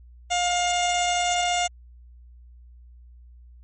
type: tone with notch filter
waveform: 15% pulse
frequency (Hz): 709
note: F5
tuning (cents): +26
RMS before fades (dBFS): -23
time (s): 0.3-1.68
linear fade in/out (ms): 20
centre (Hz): 1600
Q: 1.1
effects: added 60 Hz sine -45 dBFS peak until 3.63 s + MP3 32 kbps